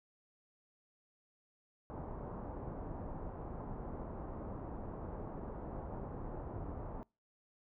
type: low-pass noise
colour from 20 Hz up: pink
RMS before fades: -44 dBFS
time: 1.9-7.03 s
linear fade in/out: 0 ms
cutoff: 1000 Hz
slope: 24 dB/octave
effects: noise-tail reverb RT60 0.3 s tail -26 dB re dry